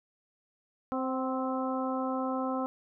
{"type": "harmonic tone with a mistuned harmonic", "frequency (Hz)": 261.6, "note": "C4", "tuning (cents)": 0, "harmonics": [1, 2, 3, 4, 5], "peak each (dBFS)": [-32, -35, -37, -38, -39], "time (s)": [0.92, 2.66], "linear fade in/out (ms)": 0, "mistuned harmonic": 3, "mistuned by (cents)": -31, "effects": []}